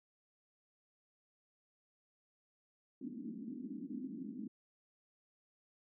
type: band-pass noise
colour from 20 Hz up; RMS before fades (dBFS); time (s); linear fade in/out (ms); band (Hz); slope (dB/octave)
pink; -45; 3.01-4.48; 5; 210 to 290; 48
effects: none